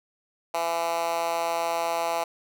10% pulse tone with high-pass filter, 167.9 Hz, E3, 32 cents sharp, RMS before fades -27 dBFS, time 0.54-2.24 s, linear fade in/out 5 ms, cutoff 710 Hz, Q 2.2, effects none

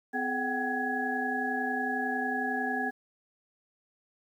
sine tone cluster, 254.4 / 425.2 / 744 / 775 / 1673 Hz, C4 / G#4 / F#5 / G5 / G#6, -48 / +41 / +9 / -20 / +12 cents, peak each -34 / -38 / -39 / -34 / -32 dBFS, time 0.13-2.91 s, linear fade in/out 20 ms, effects 10-bit

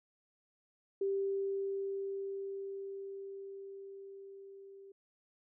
sine tone with level ramp, 392.5 Hz, G4, 2 cents sharp, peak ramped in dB -30 to -51 dBFS, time 1.01-4.92 s, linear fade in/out 5 ms, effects none

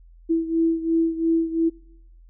sine beating tone pair, 327.9 / 330.8 Hz, E4 / E4, -9 / +6 cents, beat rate 2.9 Hz, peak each -20 / -24 dBFS, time 0.29-1.7 s, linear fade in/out 20 ms, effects noise-tail reverb RT60 0.9 s tail -26 dB re dry + added 42 Hz sine -46 dBFS peak until 2.29 s

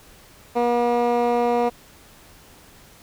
15% pulse tone with band-pass filter, 239.9 Hz, A#3, 50 cents sharp, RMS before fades -20 dBFS, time 0.55-1.7 s, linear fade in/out 20 ms, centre 570 Hz, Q 0.99, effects pink hiss -49 dBFS RMS until 3.02 s

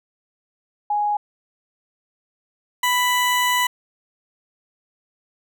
sine / 20% pulse tone pair in turn, 830.6 / 990.6 Hz, G#5 / B5, 0 / +5 cents, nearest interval minor third, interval 305 cents, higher second, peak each -18 / -12 dBFS, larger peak second, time 0.9-1.17 / 2.83-3.67 s, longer second, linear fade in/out 5 ms, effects none

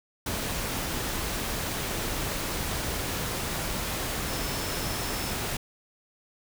sine tone in noise, 5274 Hz, E8, in tune, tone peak -41 dBFS, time 4.28-5.33 s, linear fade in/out 5 ms, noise pink, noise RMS -31 dBFS, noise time 0.26-5.57 s, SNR -13 dB, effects none

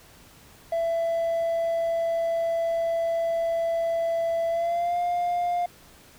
triangle tone with pitch glide, 667 to 703.8 Hz, E5 to F5, +20 to +13 cents, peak -20 dBFS, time 0.72-5.66 s, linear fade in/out 5 ms, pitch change +93 cents, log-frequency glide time 4.49-4.98 s, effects tanh soft clip ceiling -17 dBFS + pink hiss -52 dBFS RMS until 6.18 s

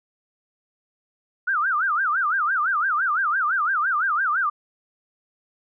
sine tone with vibrato, 1375 Hz, F6, 27 cents flat, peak -19 dBFS, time 1.47-4.5 s, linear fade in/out 10 ms, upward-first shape sine, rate 5.9 Hz, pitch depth 270 cents each way, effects none

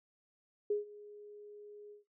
sine tone with ADSR envelope, 415.3 Hz, G#4, in tune, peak -28 dBFS, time 0.7-2.04 s, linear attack 5 ms, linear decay 140 ms, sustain -21 dB, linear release 130 ms, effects noise-tail reverb RT60 0.2 s tail -17 dB re dry

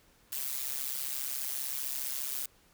blue noise with amplitude modulation, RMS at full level -32 dBFS, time 0.32-2.46 s, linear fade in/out 5 ms, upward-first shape sine, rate 135 Hz, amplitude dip 85%, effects pink hiss -64 dBFS RMS until 2.73 s

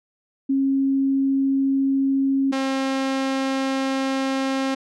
sine / sawtooth tone pair in turn, 271.4 / 267.8 Hz, C#4 / C4, -36 / +40 cents, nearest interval unison, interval 24 cents, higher first, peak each -17 dBFS, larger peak neither, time 0.49-2.52 / 2.52-4.75 s, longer second, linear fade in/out 10 ms, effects low-pass 6000 Hz 12 dB/octave

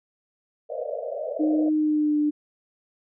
white band-pass noise, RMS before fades -31 dBFS, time 0.69-1.7 s, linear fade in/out 20 ms, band 470 to 660 Hz, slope 96 dB/octave
sine tone with pitch glide, 308.1 to 298.1 Hz, D#4 to D4, -17 to +26 cents, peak -19 dBFS, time 1.39-2.31 s, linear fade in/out 20 ms, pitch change -57 cents, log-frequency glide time 1.72-2.17 s
effects none

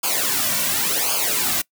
white noise with flanger, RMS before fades -21 dBFS, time 0.03-1.62 s, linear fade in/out 10 ms, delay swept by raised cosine 0.52 to 2.42 ms, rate 0.91 Hz, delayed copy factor -0.85, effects noise-tail reverb RT60 0.1 s tail -23 dB re dry

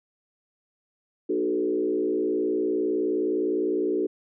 sine tone with frequency modulation, 370 Hz, F#4, in tune, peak -22 dBFS, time 1.29-4.07 s, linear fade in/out 10 ms, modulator 59.6 Hz, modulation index 1.3, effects none

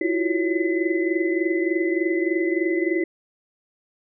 sine tone cluster, 327.1 / 347 / 370.4 / 558 / 2021 Hz, E4 / F4 / F#4 / C#5 / B6, -13 / -11 / +2 / +11 / +39 cents, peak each -24 / -24 / -26 / -33 / -29 dBFS, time 0.01-3.04 s, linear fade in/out 5 ms, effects none

